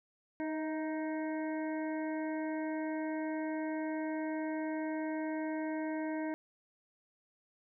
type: harmonic tone with a mistuned harmonic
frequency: 311.4 Hz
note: D#4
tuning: 2 cents sharp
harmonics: 1 / 2 / 3 / 5 / 6 / 7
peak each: -35 / -41 / -45 / -49 / -51 / -52 dBFS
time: 0.4-6.34 s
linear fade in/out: 0 ms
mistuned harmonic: 2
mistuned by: +29 cents
effects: none